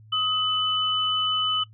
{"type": "tone pair together", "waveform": "sine", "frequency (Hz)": [1262, 3002], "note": ["D#6", "F#7"], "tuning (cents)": [24, 24], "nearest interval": "octave + minor third", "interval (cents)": 1500, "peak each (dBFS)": [-27, -22], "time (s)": [0.12, 1.64], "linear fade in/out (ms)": 10, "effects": ["noise-tail reverb RT60 0.1 s tail -20 dB re dry", "added 108 Hz sine -47 dBFS peak until 1.73 s"]}